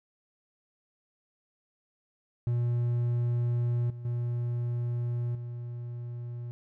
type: tone with level steps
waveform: triangle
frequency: 120 Hz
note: B2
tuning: 49 cents flat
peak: -23 / -36 / -26 / -33 dBFS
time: 2.47-6.51 s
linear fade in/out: 0 ms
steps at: 3.9 / 4.05 / 5.35 s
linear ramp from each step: 2 ms
effects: none